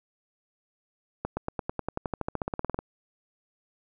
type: accelerating click train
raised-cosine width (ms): 1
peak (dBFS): -15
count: 21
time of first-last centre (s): 1.25-2.79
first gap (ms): 120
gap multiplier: 0.95
effects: none